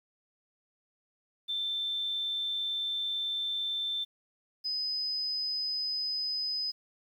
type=tone pair in turn; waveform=sine; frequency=3551 / 5022 Hz; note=A7 / D#8; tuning=+15 / +15 cents; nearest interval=tritone; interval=600 cents; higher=second; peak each=-30 / -30 dBFS; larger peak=neither; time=1.48-4.05 / 4.64-6.72 s; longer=first; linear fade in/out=20 ms; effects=10-bit